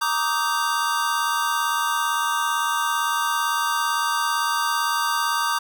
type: chord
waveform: square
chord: Eb major seventh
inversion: second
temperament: just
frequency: 933.4 / 1166.7 / 1244.5 / 1555.6 Hz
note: Bb5 / D6 / Eb6 / G6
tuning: +2 / -12 / 0 / -14 cents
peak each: -27 / -26 / -28 / -28 dBFS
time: 0.01-5.59 s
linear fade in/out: 10 ms
effects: none